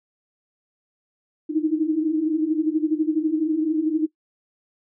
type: tone cluster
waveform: sine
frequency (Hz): 305.9 / 317.7 / 330.2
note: D#4 / D#4 / E4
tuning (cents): -29 / +36 / +3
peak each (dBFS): -22 / -23 / -27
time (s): 1.49-4.07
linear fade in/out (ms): 20
effects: noise-tail reverb RT60 0.1 s tail -19 dB re dry